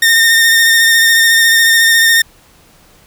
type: tone with vibrato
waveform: sawtooth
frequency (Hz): 1826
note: A#6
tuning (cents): -36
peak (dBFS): -3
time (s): 0.02-2.22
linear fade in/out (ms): 5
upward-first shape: sine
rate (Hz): 14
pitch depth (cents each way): 21
effects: pink hiss -46 dBFS RMS until 3.06 s